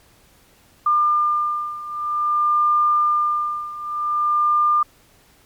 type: beating tone pair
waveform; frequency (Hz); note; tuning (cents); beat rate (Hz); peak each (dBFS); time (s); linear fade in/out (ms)
sine; 1200 / 1200.52; D6 / D6; +37 / +38; 0.52; -18 / -21; 0.86-4.83; 5
effects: pink hiss -54 dBFS RMS until 5.45 s + MP3 96 kbps